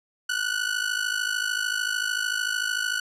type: ring-modulated tone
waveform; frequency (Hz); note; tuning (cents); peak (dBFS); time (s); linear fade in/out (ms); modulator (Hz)
sawtooth; 1480; F#6; 0; -18; 0.29-3; 5; 26.7
effects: low-pass 10000 Hz 12 dB/octave